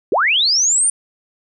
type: linear sweep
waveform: sine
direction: up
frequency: 297.2 to 9300 Hz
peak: -12 dBFS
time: 0.12-0.9 s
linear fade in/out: 2 ms
effects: none